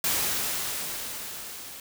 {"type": "noise with level ramp", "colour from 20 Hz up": "white", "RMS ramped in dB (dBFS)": [-25, -42], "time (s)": [0.04, 1.8], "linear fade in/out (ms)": 2, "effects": []}